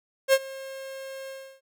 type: tone with ADSR envelope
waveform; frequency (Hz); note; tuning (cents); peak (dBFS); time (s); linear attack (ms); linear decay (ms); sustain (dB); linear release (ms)
45% pulse; 536; C5; +42; -14; 0.28-1.61; 52; 49; -22; 320
effects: none